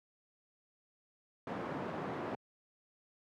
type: band-pass noise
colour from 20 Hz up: pink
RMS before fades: -40 dBFS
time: 1.47-2.35 s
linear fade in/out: 2 ms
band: 160 to 1200 Hz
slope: 12 dB/octave
effects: high-pass 100 Hz 12 dB/octave